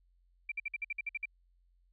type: tone bursts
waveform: sine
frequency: 2349 Hz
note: D7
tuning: in tune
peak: -33 dBFS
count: 10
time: 0.49-1.256 s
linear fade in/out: 5 ms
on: 28 ms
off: 54 ms
effects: added 44 Hz sine -66 dBFS peak until 1.92 s